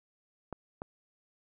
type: clicks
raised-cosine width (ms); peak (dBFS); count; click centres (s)
1; -24; 2; 0.527 / 0.819
effects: none